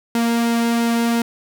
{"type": "tone with flanger", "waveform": "sawtooth", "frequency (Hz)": 233.1, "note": "A#3", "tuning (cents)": 0, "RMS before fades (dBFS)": -18, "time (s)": [0.15, 1.22], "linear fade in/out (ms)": 2, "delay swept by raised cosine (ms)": [1.7, 2.64], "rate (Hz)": 2.9, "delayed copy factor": -0.5, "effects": []}